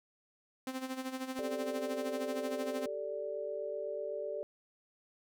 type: tone with tremolo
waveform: sawtooth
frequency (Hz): 260.6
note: C4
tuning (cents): -7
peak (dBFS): -31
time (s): 0.67-2.86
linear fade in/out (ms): 2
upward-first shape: sine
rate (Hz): 13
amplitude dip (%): 70
type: chord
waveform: sine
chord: G suspended second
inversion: none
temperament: equal with one note detuned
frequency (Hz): 392 / 440 / 585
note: G4 / A4 / D5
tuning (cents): 0 / 0 / -7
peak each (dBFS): -43 / -41 / -38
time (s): 1.39-4.43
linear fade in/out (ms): 0
effects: none